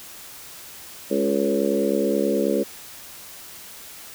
harmonic tone with a mistuned harmonic, 69.4 Hz, C#2, 3 cents sharp, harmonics 3 / 4 / 5 / 6 / 7 / 8, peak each -26 / -26 / -26 / -26 / -26 / -26 dBFS, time 1.1-2.64 s, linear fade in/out 20 ms, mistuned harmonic 6, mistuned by +15 cents, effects white hiss -41 dBFS RMS until 4.14 s

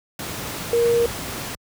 sine tone in noise, 469.8 Hz, A#4, 13 cents sharp, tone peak -15 dBFS, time 0.73-1.06 s, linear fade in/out 2 ms, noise pink, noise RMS -30 dBFS, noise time 0.19-1.55 s, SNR +12 dB, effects high-pass 60 Hz 12 dB/octave

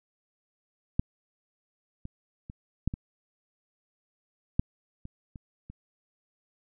clicks, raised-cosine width 5 ms, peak -11 / -26 / -28 / -13 / -21 / -10 / -28 / -30 / -30 dBFS, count 9, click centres 0.995 / 2.054 / 2.499 / 2.876 / 2.939 / 4.595 / 5.054 / 5.358 / 5.7 s, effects none

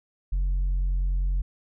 sine tone, 45.24 Hz, F#1, 38 cents flat, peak -19 dBFS, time 0.32-1.42 s, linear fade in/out 10 ms, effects tanh soft clip ceiling -21 dBFS

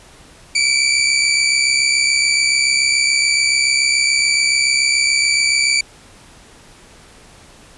20% pulse tone pair together, 2283 / 2350 Hz, D7 / D7, -50 / +1 cents, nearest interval minor second, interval 51 cents, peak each -11 dBFS, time 0.55-5.81 s, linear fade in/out 5 ms, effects pink hiss -44 dBFS RMS until 7.77 s + resampled to 24000 Hz

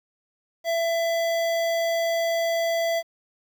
square tone with notch filter, 668 Hz, E5, 23 cents sharp, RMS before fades -24 dBFS, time 0.64-3.03 s, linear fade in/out 50 ms, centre 9700 Hz, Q 1.2, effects 9-bit

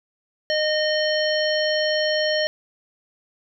harmonic tone, 614 Hz, D#5, 23 cents flat, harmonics 1 / 3 / 5 / 7 / 9, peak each -21 / -26 / -28 / -29 / -31 dBFS, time 0.5-2.47 s, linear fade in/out 0 ms, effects none

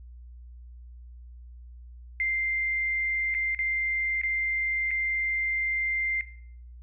sine tone with dropouts, 2093 Hz, C7, in tune, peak -24 dBFS, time 2.2-6.21 s, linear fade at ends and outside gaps 1 ms, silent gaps 3.342-3.348 / 3.548-3.59 / 4.215-4.234 / 4.908-4.913 s, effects noise-tail reverb RT60 0.6 s tail -17 dB re dry + added 60 Hz sine -43 dBFS peak until 6.82 s

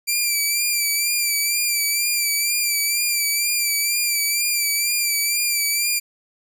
10% pulse tone with vibrato, 2349 Hz, D7, in tune, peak -10 dBFS, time 0.07-6 s, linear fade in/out 20 ms, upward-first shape sine, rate 2.1 Hz, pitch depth 47 cents each way, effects none

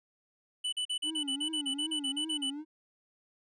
square tone bursts, 2982 Hz, F#7, 13 cents sharp, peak -31 dBFS, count 15, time 0.64-2.504 s, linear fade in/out 10 ms, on 86 ms, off 41 ms
triangle tone with vibrato, 293.7 Hz, D4, in tune, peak -35 dBFS, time 1.03-2.65 s, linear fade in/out 50 ms, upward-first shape triangle, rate 2.6 Hz, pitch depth 170 cents each way
effects resampled to 22050 Hz

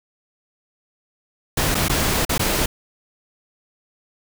pink noise with dropouts, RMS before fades -20 dBFS, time 1.57-2.66 s, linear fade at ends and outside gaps 5 ms, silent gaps 1.746-1.751 / 1.884-1.895 / 2.251-2.293 / 2.38-2.394 s, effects none

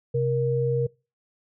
sine tone pair together, 131 / 470.2 Hz, C3 / A#4, +2 / +15 cents, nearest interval octave + minor seventh, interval 2213 cents, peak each -24 / -23 dBFS, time 0.14-0.87 s, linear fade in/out 10 ms, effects noise-tail reverb RT60 0.3 s tail -25 dB re dry

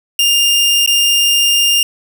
sawtooth tone with dropouts, 2806 Hz, F7, 8 cents sharp, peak -6 dBFS, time 0.19-1.83 s, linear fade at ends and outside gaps 2 ms, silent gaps 0.862-0.875 s, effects none

